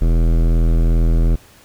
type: tone with hard clipping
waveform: sine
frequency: 41.29 Hz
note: E1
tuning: 4 cents sharp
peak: -13 dBFS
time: 0.01-1.36 s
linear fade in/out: 10 ms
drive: 17 dB
effects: pink hiss -47 dBFS RMS until 1.64 s